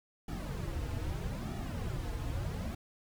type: noise with flanger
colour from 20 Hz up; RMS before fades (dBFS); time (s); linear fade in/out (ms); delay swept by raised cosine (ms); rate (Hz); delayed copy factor
brown; -37; 0.28-2.75; 5; 1.9 to 5.3; 0.79; -0.8
effects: none